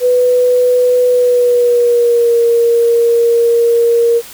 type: tone with pitch glide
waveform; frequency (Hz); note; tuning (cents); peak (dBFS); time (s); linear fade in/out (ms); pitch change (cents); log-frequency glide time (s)
sine; 496 to 468.2; B4 to A#4; +7 to +8; -7; 0-4.22; 50; -99; 1.09-2.4
effects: white hiss -33 dBFS RMS until 4.33 s